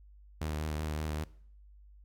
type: tone with vibrato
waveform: sawtooth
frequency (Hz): 76.8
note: D#2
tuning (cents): -22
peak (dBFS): -29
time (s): 0.41-1.24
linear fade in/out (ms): 5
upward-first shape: sine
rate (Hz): 5.2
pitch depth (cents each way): 26
effects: noise-tail reverb RT60 0.6 s tail -21 dB re dry + added 50 Hz sine -53 dBFS peak until 2.04 s